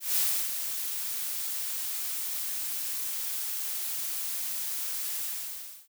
blue noise with ADSR envelope, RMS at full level -25 dBFS, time 0-5.88 s, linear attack 170 ms, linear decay 330 ms, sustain -8 dB, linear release 650 ms, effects none

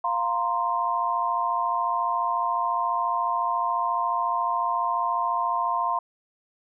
sine chord, F suspended fourth, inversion none, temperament equal, 698.5 / 932.3 / 1046.5 Hz, F5 / Bb5 / C6, 0 / 0 / 0 cents, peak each -29 / -27 / -25 dBFS, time 0.04-5.99 s, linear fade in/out 5 ms, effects none

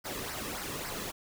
pink noise with flanger, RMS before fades -38 dBFS, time 0.04-1.12 s, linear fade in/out 20 ms, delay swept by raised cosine 0.28 to 1.38 ms, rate 3.6 Hz, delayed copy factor -0.6, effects none

